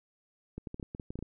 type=clicks; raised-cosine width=3 ms; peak=-26 dBFS; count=11; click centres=0.58 / 0.672 / 0.744 / 0.798 / 0.828 / 0.949 / 0.998 / 1.105 / 1.156 / 1.19 / 1.226 s; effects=none